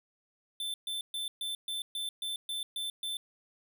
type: tone bursts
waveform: square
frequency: 3538 Hz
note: A7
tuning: 9 cents sharp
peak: -34 dBFS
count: 10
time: 0.6-3.17 s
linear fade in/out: 2 ms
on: 140 ms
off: 130 ms
effects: none